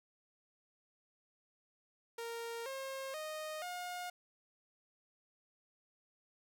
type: tone with pitch steps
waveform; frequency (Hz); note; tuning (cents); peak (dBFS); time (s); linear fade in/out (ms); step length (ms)
sawtooth; 464.1 / 536.2 / 619.5 / 715.7; A#4 / C5 / D#5 / F5; -8 / +42 / -8 / +42; -37; 2.18-4.1; 5; 480
effects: none